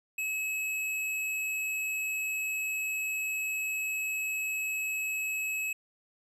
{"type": "tone", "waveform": "square", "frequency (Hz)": 2575, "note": "E7", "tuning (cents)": -41, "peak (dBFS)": -31, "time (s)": [0.18, 5.73], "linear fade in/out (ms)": 5, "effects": ["resampled to 32000 Hz"]}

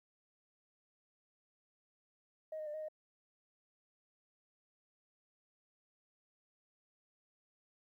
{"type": "tone with pitch steps", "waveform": "sine", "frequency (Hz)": [627, 617, 597, 623, 618], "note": ["D#5", "D#5", "D5", "D#5", "D#5"], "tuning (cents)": [13, -15, 28, 2, -12], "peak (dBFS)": -39, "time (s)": [2.52, 2.885], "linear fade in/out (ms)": 5, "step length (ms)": 73, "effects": ["tanh soft clip ceiling -36 dBFS", "13-bit"]}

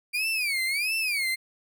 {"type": "tone with vibrato", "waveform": "35% pulse", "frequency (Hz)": 2349, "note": "D7", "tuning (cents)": 0, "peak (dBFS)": -23, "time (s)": [0.13, 1.36], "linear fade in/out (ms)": 20, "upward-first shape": "sine", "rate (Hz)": 1.5, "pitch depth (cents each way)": 220, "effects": []}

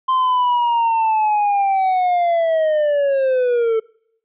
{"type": "linear sweep", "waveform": "triangle", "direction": "down", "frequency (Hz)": [1046.5, 440], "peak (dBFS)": -12, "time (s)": [0.08, 3.8], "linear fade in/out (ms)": 10, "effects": ["noise-tail reverb RT60 0.7 s tail -26 dB re dry", "resampled to 8000 Hz"]}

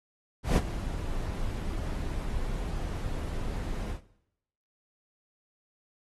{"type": "noise with ADSR envelope", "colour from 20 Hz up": "brown", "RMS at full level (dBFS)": -18, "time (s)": [0.43, 4.01], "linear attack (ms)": 140, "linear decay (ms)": 32, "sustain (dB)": -15, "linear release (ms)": 98, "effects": ["noise-tail reverb RT60 0.8 s tail -18 dB re dry", "AAC 32 kbps"]}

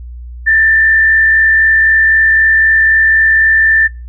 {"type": "tone with frequency modulation", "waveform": "sine", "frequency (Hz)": 1778, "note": "A6", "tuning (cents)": 18, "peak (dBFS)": -6, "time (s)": [0.46, 3.88], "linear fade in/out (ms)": 20, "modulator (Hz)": 63.8, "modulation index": 0.41, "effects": ["noise-tail reverb RT60 0.3 s tail -26 dB re dry", "added 60 Hz sine -25 dBFS peak until 4.08 s"]}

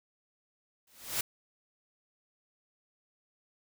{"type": "noise with exponential growth", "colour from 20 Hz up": "white", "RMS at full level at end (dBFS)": -28, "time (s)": [0.87, 1.21], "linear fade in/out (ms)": 5, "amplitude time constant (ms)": 73, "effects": []}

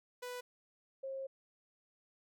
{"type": "tone pair in turn", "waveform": ["sawtooth", "sine"], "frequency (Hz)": [494.3, 536.7], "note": ["B4", "C5"], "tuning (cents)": [1, 44], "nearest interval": "minor second", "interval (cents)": 143, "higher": "second", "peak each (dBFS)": [-38, -39], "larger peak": "first", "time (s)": [[0.22, 0.41], [1.03, 1.27]], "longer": "second", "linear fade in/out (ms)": 10, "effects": []}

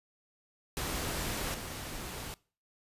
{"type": "noise with level steps", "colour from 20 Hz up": "pink", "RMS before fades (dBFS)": [-35, -41], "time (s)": [0.77, 2.34], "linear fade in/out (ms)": 0, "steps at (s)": 1.54, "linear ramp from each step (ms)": 5, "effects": ["noise-tail reverb RT60 0.4 s tail -23 dB re dry", "resampled to 32000 Hz"]}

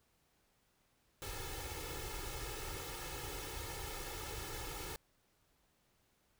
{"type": "noise with comb filter", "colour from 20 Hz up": "pink", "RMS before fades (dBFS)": -44, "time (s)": [1.22, 4.96], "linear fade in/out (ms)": 0, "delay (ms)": 2.3, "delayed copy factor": 1, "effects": ["pink hiss -75 dBFS RMS until 6.39 s"]}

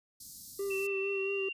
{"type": "band-stop noise", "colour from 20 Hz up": "white", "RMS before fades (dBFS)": -47, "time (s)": [0.2, 0.87], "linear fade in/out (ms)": 5, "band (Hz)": [270, 4300], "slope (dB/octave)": 48}
{"type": "tone with vibrato", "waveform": "triangle", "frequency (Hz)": 392.6, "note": "G4", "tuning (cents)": 3, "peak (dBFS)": -30, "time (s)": [0.59, 1.49], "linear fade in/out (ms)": 5, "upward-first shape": "sine", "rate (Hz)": 4.4, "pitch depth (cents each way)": 25}
{"type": "tone with pitch glide", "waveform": "sine", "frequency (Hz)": [2686, 2771], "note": ["E7", "F7"], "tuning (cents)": [32, -14], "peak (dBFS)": -35, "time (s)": [0.7, 1.53], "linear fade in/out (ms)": 10, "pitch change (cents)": 54, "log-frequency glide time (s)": [0.99, 1.4]}
{"effects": ["resampled to 32000 Hz"]}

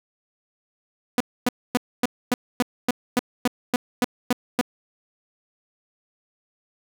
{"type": "tone bursts", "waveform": "sawtooth", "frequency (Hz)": 246.5, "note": "B3", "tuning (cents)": -3, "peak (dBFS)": -13, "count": 13, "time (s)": [1.18, 4.612], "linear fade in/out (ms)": 2, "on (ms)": 24, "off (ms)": 260, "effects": []}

